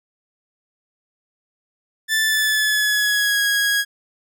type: tone with pitch glide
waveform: sawtooth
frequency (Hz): 1760 to 1651.7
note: A6 to G#6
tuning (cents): 0 to -10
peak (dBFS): -13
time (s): 2.08-3.85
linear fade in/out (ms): 50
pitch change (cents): -110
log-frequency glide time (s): 2.23-3.41
effects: none